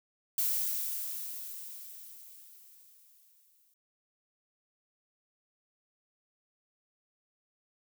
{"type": "noise with exponential decay", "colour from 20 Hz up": "violet", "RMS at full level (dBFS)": -29, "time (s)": [0.38, 3.74], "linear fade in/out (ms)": 2, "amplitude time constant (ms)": 730, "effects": []}